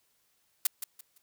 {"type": "noise with echo", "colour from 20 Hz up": "blue", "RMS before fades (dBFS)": -24, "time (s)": [0.65, 0.67], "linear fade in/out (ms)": 5, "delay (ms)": 170, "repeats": 3, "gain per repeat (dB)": -11, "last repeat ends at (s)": 1.18, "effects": ["white hiss -72 dBFS RMS until 1.22 s"]}